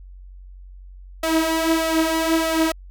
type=tone with flanger; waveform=sawtooth; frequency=323.6 Hz; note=E4; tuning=32 cents flat; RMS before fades=-20 dBFS; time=1.23-2.72 s; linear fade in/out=5 ms; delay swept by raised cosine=1.6 to 5.2 ms; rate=1.6 Hz; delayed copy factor=+0.65; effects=added 46 Hz sine -38 dBFS peak until 2.9 s